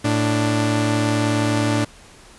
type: tone pair together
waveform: sawtooth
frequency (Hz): 111.1 / 294.2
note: A2 / D4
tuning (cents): +17 / +3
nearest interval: octave + perfect fourth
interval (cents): 1686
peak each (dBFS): -16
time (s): 0.04-1.85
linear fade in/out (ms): 10
effects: pink hiss -46 dBFS RMS until 2.38 s + resampled to 24000 Hz